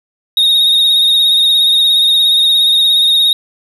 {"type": "tone with vibrato", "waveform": "triangle", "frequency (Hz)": 3729, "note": "A#7", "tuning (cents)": 0, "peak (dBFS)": -6, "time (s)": [0.37, 3.33], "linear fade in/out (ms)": 2, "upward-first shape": "sine", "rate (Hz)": 17, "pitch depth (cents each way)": 35, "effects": []}